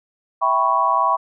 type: chord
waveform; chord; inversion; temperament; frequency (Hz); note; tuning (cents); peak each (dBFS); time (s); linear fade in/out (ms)
sine; C# half-diminished seventh; first; equal; 659.3 / 784 / 987.8 / 1108.7; E5 / G5 / B5 / C#6; 0 / 0 / 0 / 0; -24 / -23 / -19 / -18; 0.41-1.17; 20
effects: none